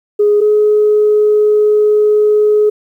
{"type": "tone pair in turn", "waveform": "sine", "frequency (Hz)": [415.3, 422.1], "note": ["G#4", "G#4"], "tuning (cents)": [0, 28], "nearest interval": "unison", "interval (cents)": 28, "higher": "second", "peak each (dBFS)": -6, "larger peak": "neither", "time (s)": [[0.19, 0.41], [0.41, 2.7]], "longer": "second", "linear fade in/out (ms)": 10, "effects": ["tanh soft clip ceiling -2 dBFS", "8-bit"]}